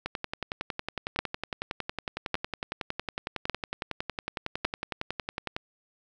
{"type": "two click trains", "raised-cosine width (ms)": 0.3, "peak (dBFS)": [-9, -15], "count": [4, 61], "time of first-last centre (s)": [[1.19, 4.65], [0.06, 5.565]], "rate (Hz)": [0.867, 10.9], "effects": []}